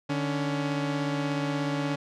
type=tone pair together; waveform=sawtooth; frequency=148.7 / 280.7 Hz; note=D3 / C#4; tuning=+22 / +22 cents; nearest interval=major seventh; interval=1100 cents; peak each=-26 / -25 dBFS; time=0.09-1.96 s; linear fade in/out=10 ms; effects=low-pass 5000 Hz 12 dB/octave